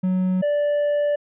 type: tone pair in turn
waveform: triangle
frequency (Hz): 185 / 584.8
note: F#3 / D5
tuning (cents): 0 / -7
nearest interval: octave + minor sixth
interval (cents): 1993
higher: second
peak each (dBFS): -16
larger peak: neither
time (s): 0.03-0.42 / 0.42-1.16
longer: second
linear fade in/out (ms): 10
effects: resampled to 8000 Hz